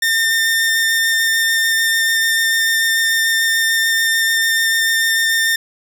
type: tone with vibrato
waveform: sawtooth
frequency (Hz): 1809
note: A6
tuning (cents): +48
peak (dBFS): -10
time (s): 0.02-5.56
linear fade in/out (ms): 5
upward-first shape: sine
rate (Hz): 6.8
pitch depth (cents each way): 9
effects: none